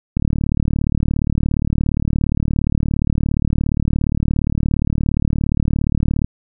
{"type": "click train", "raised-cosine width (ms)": 5, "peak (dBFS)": -5, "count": 227, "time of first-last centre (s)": [0.17, 6.245], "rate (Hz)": 37.2, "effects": []}